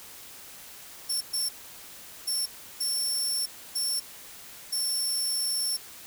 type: tone bursts at uneven times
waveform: 20% pulse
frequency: 5420 Hz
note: E8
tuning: 47 cents sharp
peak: -21 dBFS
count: 6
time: 1.09-1.21 / 1.33-1.49 / 2.27-2.46 / 2.8-3.46 / 3.75-4 / 4.72-5.77 s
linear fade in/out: 10 ms
effects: white hiss -46 dBFS RMS until 6.06 s